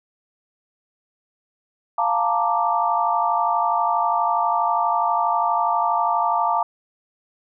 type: chord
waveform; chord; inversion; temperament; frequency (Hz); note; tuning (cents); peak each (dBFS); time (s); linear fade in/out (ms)
sine; Bb major seventh; second; equal; 698.5 / 880 / 932.3 / 1174.7; F5 / A5 / Bb5 / D6; 0 / 0 / 0 / 0; -23; 1.98-6.63; 5
effects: none